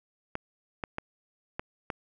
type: clicks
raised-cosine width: 0.5 ms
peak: -17 dBFS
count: 5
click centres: 0.354 / 0.838 / 0.984 / 1.595 / 1.902 s
effects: none